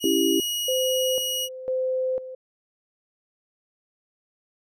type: tone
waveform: sawtooth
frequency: 2900 Hz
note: F#7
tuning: 35 cents flat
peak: -22 dBFS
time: 0-1.49 s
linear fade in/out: 50 ms
type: chord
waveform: sine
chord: C# diminished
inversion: none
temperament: equal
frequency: 277.2 / 329.6 / 392 Hz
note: C#4 / E4 / G4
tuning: 0 / 0 / 0 cents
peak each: -25 / -22 / -24 dBFS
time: 0.04-0.4 s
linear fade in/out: 2 ms
type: tone with tremolo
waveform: sine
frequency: 516 Hz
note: C5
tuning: 24 cents flat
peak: -22 dBFS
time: 0.68-2.35 s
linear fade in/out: 5 ms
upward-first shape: square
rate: 1 Hz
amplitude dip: 75%
effects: none